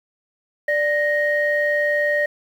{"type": "tone pair together", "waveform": "sine", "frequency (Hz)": [589.3, 1869], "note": ["D5", "A#6"], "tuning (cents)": [6, 4], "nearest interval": "octave + minor sixth", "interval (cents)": 1998, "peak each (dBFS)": -19, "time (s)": [0.68, 2.26], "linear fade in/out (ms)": 5, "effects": ["tanh soft clip ceiling -9 dBFS", "8-bit"]}